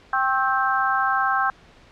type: harmonic tone with a mistuned harmonic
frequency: 261.6 Hz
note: C4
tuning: in tune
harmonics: 3 / 4 / 5 / 6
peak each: -24 / -24 / -24 / -24 dBFS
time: 0.13-1.5 s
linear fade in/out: 2 ms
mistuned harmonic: 4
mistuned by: +49 cents
effects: pink hiss -51 dBFS RMS until 1.91 s + low-pass 4000 Hz 12 dB/octave